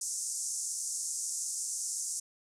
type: band-pass noise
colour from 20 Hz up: pink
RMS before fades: -36 dBFS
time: 0.01-2.2 s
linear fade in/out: 5 ms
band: 5900 to 9700 Hz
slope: 48 dB/octave
effects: none